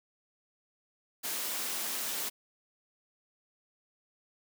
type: high-pass noise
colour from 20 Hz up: white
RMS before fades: -35 dBFS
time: 1.23-2.3 s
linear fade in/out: 20 ms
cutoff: 190 Hz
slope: 24 dB/octave
effects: none